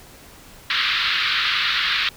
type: band-pass noise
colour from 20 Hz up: white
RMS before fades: -21 dBFS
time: 0.7-2.09 s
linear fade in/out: 2 ms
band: 1200 to 4200 Hz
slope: 48 dB/octave
effects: pink hiss -45 dBFS RMS until 2.16 s